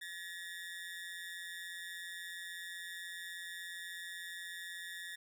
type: ring-modulated tone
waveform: 30% pulse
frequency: 1803 Hz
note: A6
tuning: 42 cents sharp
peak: -38 dBFS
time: 0.01-5.16 s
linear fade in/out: 10 ms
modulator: 88.2 Hz
effects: none